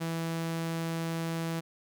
sawtooth tone, 164.81 Hz, E3, in tune, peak -27 dBFS, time 0-1.61 s, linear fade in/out 20 ms, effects none

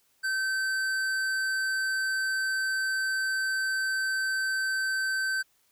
triangle tone with hard clipping, 1545 Hz, G6, 26 cents flat, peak -28 dBFS, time 0.23-5.43 s, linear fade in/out 20 ms, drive 16 dB, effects white hiss -68 dBFS RMS until 5.71 s

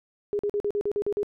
sine tone bursts, 410.8 Hz, G#4, 19 cents flat, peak -23 dBFS, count 9, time 0.33-1.231 s, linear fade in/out 0 ms, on 61 ms, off 44 ms, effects none

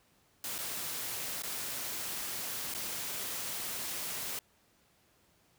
white noise with dropouts, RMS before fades -38 dBFS, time 0.44-4.39 s, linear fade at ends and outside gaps 2 ms, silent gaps 0.582-0.586 / 1.422-1.434 / 2.74-2.747 s, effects pink hiss -68 dBFS RMS until 5.58 s + high-pass 60 Hz 12 dB/octave

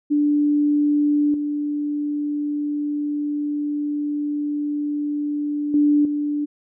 sine tone with level steps, 293.7 Hz, D4, in tune, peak -15 / -21 / -13 / -20 dBFS, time 0.1-6.46 s, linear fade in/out 20 ms, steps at 1.34 / 5.74 / 6.05 s, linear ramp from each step 2 ms, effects none

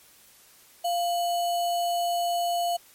sine tone with sample-and-hold, 695 Hz, F5, 9 cents flat, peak -23 dBFS, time 0.84-2.77 s, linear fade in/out 10 ms, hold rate 3675 Hz, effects white hiss -55 dBFS RMS until 2.94 s + MP3 64 kbps

